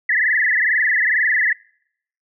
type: tone with frequency modulation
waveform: sine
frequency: 1864.7 Hz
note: A#6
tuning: in tune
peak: -14 dBFS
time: 0.09-1.53 s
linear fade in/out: 5 ms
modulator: 22.2 Hz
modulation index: 7.8
effects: noise-tail reverb RT60 0.7 s tail -26 dB re dry